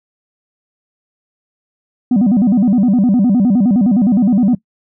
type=tone with vibrato; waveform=sine; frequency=220 Hz; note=A3; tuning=in tune; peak=-6 dBFS; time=2.11-4.55 s; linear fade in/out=5 ms; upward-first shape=square; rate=9.7 Hz; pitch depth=210 cents each way; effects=noise-tail reverb RT60 0.1 s tail -22 dB re dry + tanh soft clip ceiling -7 dBFS